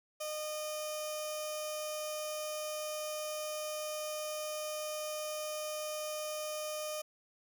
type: tone with notch filter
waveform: 15% pulse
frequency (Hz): 611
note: D#5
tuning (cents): -32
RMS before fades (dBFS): -39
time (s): 0.2-7.02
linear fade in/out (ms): 10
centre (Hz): 1700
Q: 0.56
effects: none